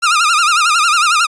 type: tone with vibrato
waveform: sawtooth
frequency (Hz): 1300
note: E6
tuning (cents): -24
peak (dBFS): -6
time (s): 0.02-1.27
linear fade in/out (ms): 20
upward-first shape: sine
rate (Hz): 11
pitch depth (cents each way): 140
effects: resampled to 22050 Hz